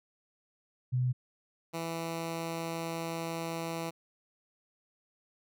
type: tone pair in turn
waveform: sine / 10% pulse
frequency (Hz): 125.9 / 165.48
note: B2 / E3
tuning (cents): +34 / +7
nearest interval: perfect fourth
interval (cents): 473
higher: second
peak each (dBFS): -26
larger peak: neither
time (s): 0.92-1.13 / 1.73-3.91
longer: second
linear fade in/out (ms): 20
effects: none